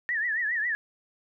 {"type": "tone with vibrato", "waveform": "sine", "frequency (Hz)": 1824, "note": "A#6", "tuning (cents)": -38, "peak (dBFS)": -25, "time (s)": [0.09, 0.75], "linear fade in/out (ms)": 0, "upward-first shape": "triangle", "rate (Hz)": 7.3, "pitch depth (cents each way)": 160, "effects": []}